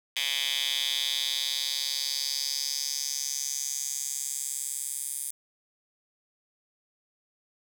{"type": "tone with high-pass filter sweep", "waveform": "10% pulse", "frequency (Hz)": 140, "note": "C#3", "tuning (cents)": 18, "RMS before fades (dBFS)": -31, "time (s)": [0.16, 5.31], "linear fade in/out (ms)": 5, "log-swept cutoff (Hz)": [2900, 9200], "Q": 3.5, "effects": []}